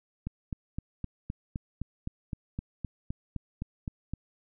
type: click train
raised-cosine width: 5 ms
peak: -21 dBFS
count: 16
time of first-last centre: 0.27-4.136 s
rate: 3.88 Hz
effects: none